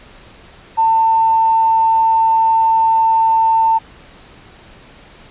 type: tone with tanh clipping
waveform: triangle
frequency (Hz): 897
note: A5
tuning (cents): +33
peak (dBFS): -9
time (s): 0.77-3.79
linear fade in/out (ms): 20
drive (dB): 2
effects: pink hiss -42 dBFS RMS until 5.3 s + resampled to 8000 Hz